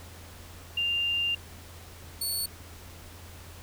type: tone pair in turn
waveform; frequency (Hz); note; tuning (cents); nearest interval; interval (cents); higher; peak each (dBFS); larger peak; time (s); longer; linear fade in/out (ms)
sine / 15% pulse; 2794 / 4435; F7 / C#8; 0 / 0; minor sixth; 800; second; -25 / -22; second; 0.77-1.35 / 2.21-2.46; first; 5
effects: added 85 Hz sine -47 dBFS peak until 3.62 s + pink hiss -49 dBFS RMS until 3.62 s